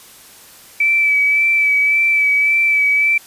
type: tone with vibrato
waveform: sine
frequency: 2307 Hz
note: D7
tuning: 31 cents flat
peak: -11 dBFS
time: 0.8-3.18 s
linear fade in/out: 5 ms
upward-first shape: sine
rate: 1.8 Hz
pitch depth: 24 cents each way
effects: white hiss -42 dBFS RMS until 3.26 s + resampled to 32000 Hz